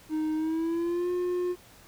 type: tone with pitch glide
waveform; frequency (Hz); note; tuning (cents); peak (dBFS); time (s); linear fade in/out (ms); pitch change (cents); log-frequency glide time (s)
triangle; 311.1 to 357.4; D#4 to F4; 0 to +40; -24; 0.09-1.56; 50; +240; 0.35-1.1
effects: pink hiss -54 dBFS RMS until 1.87 s